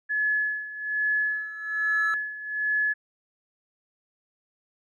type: tone with tremolo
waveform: sine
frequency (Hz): 1707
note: G#6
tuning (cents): +47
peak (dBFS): -21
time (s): 0.09-2.94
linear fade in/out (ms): 20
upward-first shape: sine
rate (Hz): 1.2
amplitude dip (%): 80
type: tone with exponential growth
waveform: triangle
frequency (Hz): 1318.5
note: E6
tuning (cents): 0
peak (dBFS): -25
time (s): 1.03-2.14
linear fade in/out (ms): 0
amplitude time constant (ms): 240
effects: none